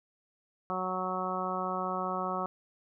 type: harmonic tone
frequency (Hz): 185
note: F#3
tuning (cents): 0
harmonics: 1 / 2 / 3 / 4 / 5 / 6 / 7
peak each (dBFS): -39 / -40 / -39 / -37 / -41 / -36 / -37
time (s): 0.7-2.46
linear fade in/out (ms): 0
effects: none